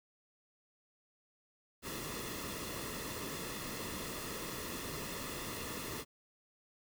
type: noise with comb filter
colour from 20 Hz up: pink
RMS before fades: -42 dBFS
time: 1.82-6.05 s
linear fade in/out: 50 ms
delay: 1.3 ms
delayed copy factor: -0.6
effects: none